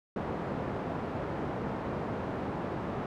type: band-pass noise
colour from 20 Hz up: pink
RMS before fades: -35 dBFS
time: 0.16-3.06 s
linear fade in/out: 2 ms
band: 120 to 1000 Hz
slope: 12 dB/octave
effects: none